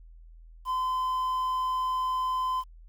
triangle tone with quantisation, 1025 Hz, C6, 36 cents flat, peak -24 dBFS, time 0.65-2.64 s, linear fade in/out 50 ms, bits 9, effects added 41 Hz sine -47 dBFS peak until 2.88 s

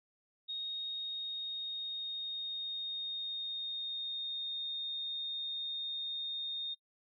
sine tone with pitch glide, 3729 to 3678 Hz, A#7 to A#7, 0 to -24 cents, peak -36 dBFS, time 0.48-6.75 s, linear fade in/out 20 ms, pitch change -24 cents, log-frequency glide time 0.88-4.63 s, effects noise-tail reverb RT60 0.1 s tail -22 dB re dry

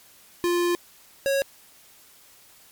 square tone pair in turn, 349.2 / 549.5 Hz, F4 / C#5, 0 / -15 cents, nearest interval minor sixth, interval 785 cents, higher second, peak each -21 dBFS, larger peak neither, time 0.44-0.75 / 1.26-1.42 s, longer first, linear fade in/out 0 ms, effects white hiss -53 dBFS RMS until 2.71 s + MP3 96 kbps

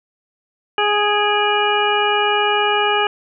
harmonic tone with a mistuned harmonic, 415.3 Hz, G#4, in tune, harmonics 1 / 2 / 3 / 4 / 6 / 7, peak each -20 / -19 / -22 / -23 / -24 / -22 dBFS, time 0.78-3.07 s, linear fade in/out 2 ms, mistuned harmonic 6, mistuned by -60 cents, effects none

